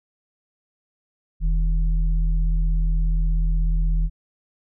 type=tone pair together; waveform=sine; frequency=41.69 / 157.5 Hz; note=E1 / D#3; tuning=+20 / +21 cents; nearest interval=octave + major seventh; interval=2301 cents; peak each=-17 / -29 dBFS; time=1.4-4.1 s; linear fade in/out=50 ms; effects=none